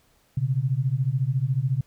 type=beating tone pair; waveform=sine; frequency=124.7 / 138.7 Hz; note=B2 / C#3; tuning=+17 / +1 cents; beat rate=14 Hz; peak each=-24 dBFS; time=0.37-1.81 s; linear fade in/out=5 ms; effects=pink hiss -63 dBFS RMS until 1.86 s